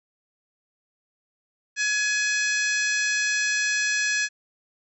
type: harmonic tone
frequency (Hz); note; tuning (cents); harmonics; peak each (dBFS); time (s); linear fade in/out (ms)
843; G#5; +26; 2 / 3 / 4 / 5 / 6 / 7 / 8 / 9; -24 / -28 / -37 / -34 / -35 / -30 / -40 / -37; 1.76-4.29; 50
effects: none